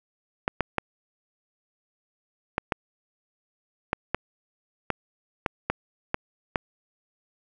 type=clicks; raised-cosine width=0.5 ms; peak=-8 dBFS; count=12; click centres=0.479 / 0.607 / 0.783 / 2.581 / 2.722 / 3.931 / 4.146 / 4.903 / 5.462 / 5.7 / 6.144 / 6.558 s; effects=none